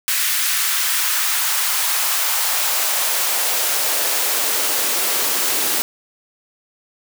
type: noise with high-pass filter sweep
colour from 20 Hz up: white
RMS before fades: -19 dBFS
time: 0.08-5.82 s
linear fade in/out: 0 ms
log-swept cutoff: 1700 to 280 Hz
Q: 1.3
effects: none